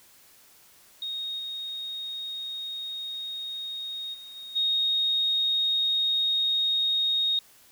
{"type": "tone with level steps", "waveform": "sine", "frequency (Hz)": 3729, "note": "A#7", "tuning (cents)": 0, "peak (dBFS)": [-30, -32, -41, -38, -22], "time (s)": [1.02, 7.39], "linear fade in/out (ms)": 2, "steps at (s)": [1.38, 4.13, 4.35, 4.55], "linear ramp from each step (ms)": 20, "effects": ["white hiss -56 dBFS RMS until 7.71 s"]}